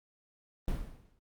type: noise with exponential decay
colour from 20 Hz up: brown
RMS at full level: -30 dBFS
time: 0.68-1.19 s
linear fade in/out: 1 ms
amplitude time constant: 110 ms
effects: Opus 32 kbps